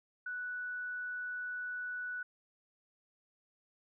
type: tone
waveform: sine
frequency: 1480 Hz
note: F#6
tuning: in tune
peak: -37 dBFS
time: 0.26-2.23 s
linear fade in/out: 5 ms
effects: none